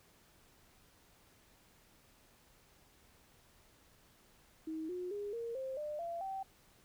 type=tone with pitch steps; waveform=sine; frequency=317.5 / 360.5 / 409.4 / 464.8 / 527.8 / 599.4 / 680.6 / 772.8 Hz; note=D#4 / F#4 / G#4 / A#4 / C5 / D5 / F5 / G5; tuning=+35 / -45 / -25 / -5 / +15 / +35 / -45 / -25 cents; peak=-38 dBFS; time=4.67-6.43 s; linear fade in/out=5 ms; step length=220 ms; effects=pink hiss -66 dBFS RMS until 6.84 s